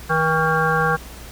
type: harmonic tone with a mistuned harmonic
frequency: 160 Hz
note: D#3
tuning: 49 cents sharp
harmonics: 1 / 3 / 5 / 7 / 9 / 10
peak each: -23 / -23 / -23 / -23 / -23 / -23 dBFS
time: 0.09-0.97 s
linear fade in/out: 20 ms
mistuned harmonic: 9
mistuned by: -59 cents
effects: added 60 Hz sine -38 dBFS peak until 1.31 s + pink hiss -40 dBFS RMS until 1.31 s